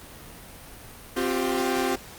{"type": "chord", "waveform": "sawtooth", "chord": "C suspended fourth", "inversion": "none", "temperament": "equal with one note detuned", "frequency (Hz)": [261.6, 354.3, 392], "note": ["C4", "F4", "G4"], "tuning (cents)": [0, 25, 0], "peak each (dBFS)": -24, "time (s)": [1.16, 1.96], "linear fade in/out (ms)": 10, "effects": ["pink hiss -44 dBFS RMS until 2.18 s", "Opus 32 kbps"]}